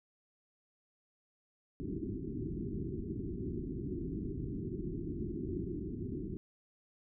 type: low-pass noise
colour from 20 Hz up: white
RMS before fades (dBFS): -39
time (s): 1.8-6.37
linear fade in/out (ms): 0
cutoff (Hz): 390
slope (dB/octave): 96
effects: none